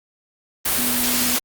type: tone in noise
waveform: sine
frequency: 245.3 Hz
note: B3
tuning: 12 cents flat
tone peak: -26 dBFS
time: 0.78-1.36 s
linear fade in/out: 10 ms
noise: white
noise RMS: -20 dBFS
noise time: 0.65-1.39 s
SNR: -9 dB
effects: Opus 32 kbps